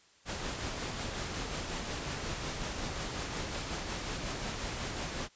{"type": "noise with tremolo", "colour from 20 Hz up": "pink", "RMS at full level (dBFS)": -36, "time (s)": [0.25, 5.29], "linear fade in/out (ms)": 50, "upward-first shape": "sine", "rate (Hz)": 5.5, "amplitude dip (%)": 30, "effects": ["white hiss -63 dBFS RMS until 5.35 s", "resampled to 16000 Hz"]}